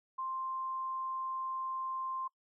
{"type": "tone", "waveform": "sine", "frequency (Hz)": 1050, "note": "C6", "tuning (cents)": 6, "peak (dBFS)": -35, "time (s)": [0.18, 2.28], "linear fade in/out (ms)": 10, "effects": ["noise-tail reverb RT60 0.1 s tail -23 dB re dry"]}